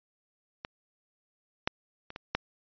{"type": "clicks", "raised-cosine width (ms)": 0.3, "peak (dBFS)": [-20, -10, -26, -23, -10], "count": 5, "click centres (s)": [0.649, 1.675, 2.104, 2.161, 2.35], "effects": ["resampled to 11025 Hz"]}